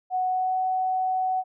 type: tone with pitch glide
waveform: sine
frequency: 740 to 747.7 Hz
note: F#5 to F#5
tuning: 0 to +18 cents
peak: -22 dBFS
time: 0.1-1.44 s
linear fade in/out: 50 ms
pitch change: +18 cents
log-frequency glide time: 0.28-0.57 s
effects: none